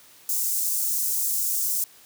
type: high-pass noise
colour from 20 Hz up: white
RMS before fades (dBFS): -25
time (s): 0.29-1.84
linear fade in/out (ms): 2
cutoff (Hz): 6300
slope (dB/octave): 24
effects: white hiss -52 dBFS RMS until 2.05 s + high-pass 60 Hz 12 dB/octave